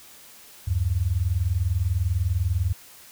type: tone pair together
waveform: sine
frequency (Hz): 77.1 / 97.14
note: D#2 / G2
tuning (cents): -15 / -15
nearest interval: major third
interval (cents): 400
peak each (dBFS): -24 / -23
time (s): 0.67-2.73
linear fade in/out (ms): 10
effects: white hiss -48 dBFS RMS until 3.11 s